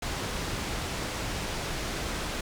pink low-pass noise, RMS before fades -33 dBFS, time 0.02-2.41 s, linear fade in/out 5 ms, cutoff 7500 Hz, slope 12 dB/octave, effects none

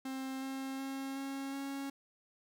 45% pulse tone with pitch steps, 264.8 / 267.4 / 270.1 / 272.7 / 275.4 Hz, C4 / C4 / C#4 / C#4 / C#4, +21 / +38 / -45 / -28 / -11 cents, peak -38 dBFS, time 0.05-1.9 s, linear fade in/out 5 ms, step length 370 ms, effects none

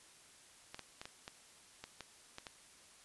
clicks, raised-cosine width 0.2 ms, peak -28 dBFS, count 9, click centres 0.745 / 0.793 / 1.015 / 1.055 / 1.279 / 1.84 / 2.007 / 2.384 / 2.468 s, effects white hiss -61 dBFS RMS until 3.04 s + resampled to 24000 Hz

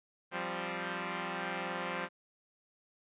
5% pulse chord, F suspended second, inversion none, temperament equal, 174.61 / 196 / 261.6 Hz, F3 / G3 / C4, 0 / 0 / 0 cents, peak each -27 / -28 / -31 dBFS, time 0.31-2.09 s, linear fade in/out 50 ms, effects resampled to 8000 Hz

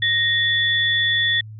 sine tone pair together, 1864.7 / 3454 Hz, A#6 / A7, 0 / -33 cents, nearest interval major seventh, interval 1067 cents, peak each -19 dBFS, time 0.02-1.41 s, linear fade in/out 5 ms, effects added 108 Hz sine -34 dBFS peak until 1.59 s

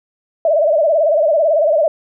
sine tone with vibrato, 622.3 Hz, D#5, in tune, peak -10 dBFS, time 0.45-1.88 s, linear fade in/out 2 ms, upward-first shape sine, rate 18 Hz, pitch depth 130 cents each way, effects none

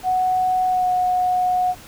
sine tone with pitch glide, 740 to 729.8 Hz, F#5 to F#5, 0 to -24 cents, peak -16 dBFS, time 0.03-1.75 s, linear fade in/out 50 ms, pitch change -24 cents, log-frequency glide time 0.67-0.88 s, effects pink hiss -42 dBFS RMS until 1.87 s

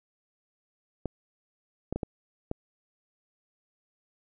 clicks, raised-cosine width 2 ms, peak -17 dBFS, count 5, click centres 1.057 / 1.926 / 1.96 / 2.032 / 2.514 s, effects none

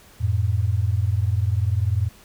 sine tone pair together, 89.5 / 109.71 Hz, F2 / A2, +43 / -5 cents, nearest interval major third, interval 352 cents, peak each -21 dBFS, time 0.2-2.09 s, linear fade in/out 20 ms, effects pink hiss -50 dBFS RMS until 2.24 s

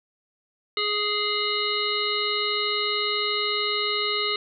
harmonic tone, 416.9 Hz, G#4, 7 cents sharp, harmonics 1 / 3 / 5 / 7 / 9 / 10, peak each -30 / -30 / -30 / -30 / -30 / -30 dBFS, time 0.77-4.36 s, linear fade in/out 2 ms, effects none

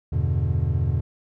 triangle chord, E minor seventh, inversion none, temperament equal, 82.41 / 98 / 123.47 / 146.83 Hz, E2 / G2 / B2 / D3, 0 / 0 / 0 / 0 cents, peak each -22 / -24 / -23 / -26 dBFS, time 0.12-1.01 s, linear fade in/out 10 ms, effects none

